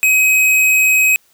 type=tone; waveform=square; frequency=2534 Hz; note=D#7; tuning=31 cents sharp; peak=-10 dBFS; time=0.03-1.16 s; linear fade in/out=0 ms; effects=white hiss -55 dBFS RMS until 1.33 s